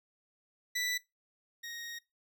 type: tone pair in turn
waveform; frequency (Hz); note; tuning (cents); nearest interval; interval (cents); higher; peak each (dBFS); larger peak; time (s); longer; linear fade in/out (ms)
20% pulse; 1975.5 / 1871.8; B6 / A#6; 0 / +7; minor second; 93; first; -26 / -36; first; 0.75-0.98 / 1.63-1.99; second; 10
effects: noise-tail reverb RT60 0.2 s tail -20 dB re dry